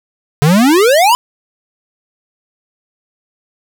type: exponential sweep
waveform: square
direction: up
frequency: 138.59 to 1025 Hz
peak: -7 dBFS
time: 0.42-1.15 s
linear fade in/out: 0 ms
effects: none